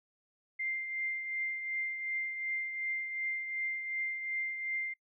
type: tone with tremolo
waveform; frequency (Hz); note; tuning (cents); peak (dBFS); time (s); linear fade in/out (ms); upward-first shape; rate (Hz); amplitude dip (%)
sine; 2096; C7; +2; -31; 0.59-4.94; 10; triangle; 2.7; 55
effects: noise-tail reverb RT60 0.1 s tail -24 dB re dry